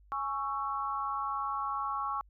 sine chord, C# minor, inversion second, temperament just, 831.5 / 1108.7 / 1330.5 Hz, G#5 / C#6 / E6, +2 / 0 / +16 cents, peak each -38 / -33 / -38 dBFS, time 0.12-2.21 s, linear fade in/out 0 ms, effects added 50 Hz sine -57 dBFS peak until 2.29 s

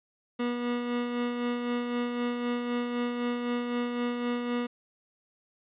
30% pulse tone with tremolo, 242 Hz, B3, 35 cents flat, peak -24 dBFS, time 0.39-4.67 s, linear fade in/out 10 ms, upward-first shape sine, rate 3.9 Hz, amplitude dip 40%, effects resampled to 8000 Hz + 11-bit

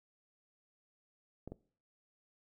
clicks, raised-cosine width 2 ms, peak -30 dBFS, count 2, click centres 1.476 / 1.52 s, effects noise-tail reverb RT60 0.5 s tail -21 dB re dry

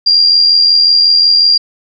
sine tone with amplitude modulation, 4777 Hz, D8, 29 cents sharp, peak -3 dBFS, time 0.06-1.58 s, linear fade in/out 10 ms, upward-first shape sine, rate 85.5 Hz, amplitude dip 45%, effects none

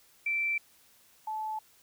sine tone pair in turn, 2338 / 867.7 Hz, D7 / A5, -8 / -24 cents, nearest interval octave + perfect fourth, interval 1716 cents, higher first, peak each -27 / -32 dBFS, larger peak first, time 0.26-0.58 / 1.27-1.59 s, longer neither, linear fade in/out 5 ms, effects white hiss -62 dBFS RMS until 1.82 s

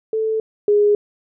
sine tone pair in turn, 440 / 413.9 Hz, A4 / G#4, 0 / -6 cents, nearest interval minor second, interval 106 cents, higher first, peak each -17 / -11 dBFS, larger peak second, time 0.13-0.4 / 0.68-0.95 s, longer neither, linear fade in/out 2 ms, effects none

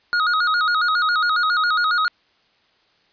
square tone with vibrato, 1345 Hz, E6, 34 cents sharp, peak -17 dBFS, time 0.13-2.08 s, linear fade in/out 0 ms, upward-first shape square, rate 7.3 Hz, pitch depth 110 cents each way, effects white hiss -60 dBFS RMS until 3.12 s + resampled to 11025 Hz

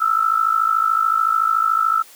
sine tone with amplitude modulation, 1319 Hz, E6, 1 cent sharp, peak -11 dBFS, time 0-2.03 s, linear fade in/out 20 ms, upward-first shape sine, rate 53.7 Hz, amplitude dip 80%, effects white hiss -45 dBFS RMS until 2.15 s + high-pass 300 Hz 12 dB/octave

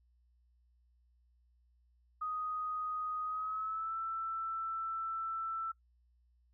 sine tone with pitch glide, 1248 to 1329.9 Hz, D#6 to E6, +5 to +15 cents, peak -35 dBFS, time 2.21-5.72 s, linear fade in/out 10 ms, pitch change +110 cents, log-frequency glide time 3.24-3.97 s, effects noise-tail reverb RT60 0.1 s tail -19 dB re dry + added 60 Hz sine -67 dBFS peak until 6.53 s

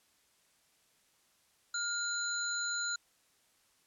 sine tone cluster, 1413 / 4065 / 6900 Hz, F6 / B7 / A8, +20 / +49 / -35 cents, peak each -36 / -38 / -37 dBFS, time 1.74-2.96 s, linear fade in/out 5 ms, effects white hiss -70 dBFS RMS until 3.86 s + low-pass 11000 Hz 12 dB/octave

